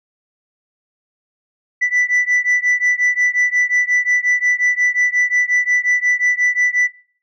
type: beating tone pair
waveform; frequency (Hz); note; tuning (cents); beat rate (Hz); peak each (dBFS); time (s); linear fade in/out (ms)
sine; 1975.5 / 1981.1; B6 / B6; 0 / +5; 5.6; -15; 1.81-6.88; 20
effects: noise-tail reverb RT60 0.5 s tail -19 dB re dry + tanh soft clip ceiling -10 dBFS